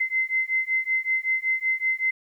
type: beating tone pair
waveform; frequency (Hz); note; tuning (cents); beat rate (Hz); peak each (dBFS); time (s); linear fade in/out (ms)
sine; 2062 / 2067.3; C7 / C7; -26 / -21; 5.3; -25; 0-2.11; 10
effects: 10-bit